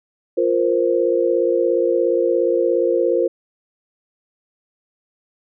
sine chord, F suspended fourth, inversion none, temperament equal, 349.2 / 466.2 / 523.3 Hz, F4 / Bb4 / C5, 0 / 0 / 0 cents, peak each -19 dBFS, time 0.37-3.28 s, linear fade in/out 10 ms, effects none

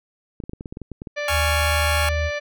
clicks, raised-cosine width 3 ms, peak -20 dBFS, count 12, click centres 0.402 / 0.438 / 0.495 / 0.534 / 0.609 / 0.658 / 0.725 / 0.771 / 0.817 / 0.917 / 1.019 / 1.072 s
harmonic tone, 587.3 Hz, D5, in tune, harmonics 1 / 2 / 3 / 4 / 5 / 6 / 7 / 8 / 10, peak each -26 / -38 / -30 / -32 / -42 / -44 / -43 / -45 / -46 dBFS, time 1.16-2.4 s, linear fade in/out 20 ms
20% pulse chord, Db major, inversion second, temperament just, 831.5 / 1108.7 / 1385.9 Hz, Ab5 / Db6 / F6, +2 / 0 / -14 cents, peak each -21 dBFS, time 1.28-2.09 s, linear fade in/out 2 ms
sine tone, 77.78 Hz, D#2, in tune, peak -21 dBFS, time 1.29-2.31 s, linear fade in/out 50 ms
effects none

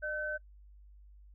sine tone pair together, 605 / 1527.1 Hz, D#5 / G6, -49 / -46 cents, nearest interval octave + major third, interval 1603 cents, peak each -38 / -35 dBFS, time 0.02-0.38 s, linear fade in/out 20 ms, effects noise-tail reverb RT60 0.1 s tail -22 dB re dry + added 50 Hz sine -53 dBFS peak until 1.34 s

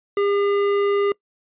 sine tone with hard clipping, 403.6 Hz, G#4, 49 cents flat, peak -19 dBFS, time 0.17-1.12 s, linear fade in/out 2 ms, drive 12 dB, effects noise-tail reverb RT60 0.1 s tail -23 dB re dry + resampled to 8000 Hz

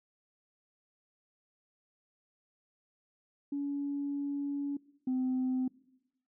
sine tone pair in turn, 283.5 / 257 Hz, C#4 / C4, +39 / -31 cents, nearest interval major second, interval 170 cents, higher first, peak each -31 / -27 dBFS, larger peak second, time 3.52-4.77 / 5.07-5.68 s, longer first, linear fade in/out 5 ms, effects noise-tail reverb RT60 1.0 s tail -22 dB re dry + tanh soft clip ceiling -26 dBFS

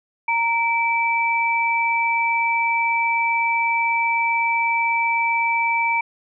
sine tone pair together, 927 / 2318 Hz, A#5 / D7, -10 / -23 cents, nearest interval octave + major third, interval 1587 cents, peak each -20 dBFS, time 0.28-6.01 s, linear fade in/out 5 ms, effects none

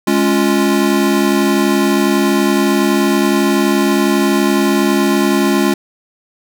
square chord, Db major, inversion second, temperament equal, 207.7 / 277.2 / 349.2 Hz, Ab3 / Db4 / F4, 0 / 0 / 0 cents, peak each -16 dBFS, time 0.07-5.74 s, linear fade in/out 5 ms, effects none

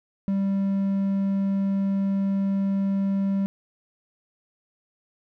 triangle tone, 196 Hz, G3, in tune, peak -19 dBFS, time 0.28-3.46 s, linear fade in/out 0 ms, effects none

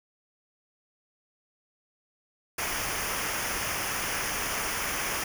pink noise with comb filter, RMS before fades -31 dBFS, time 2.58-5.24 s, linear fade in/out 5 ms, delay 0.25 ms, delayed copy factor -0.7, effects none

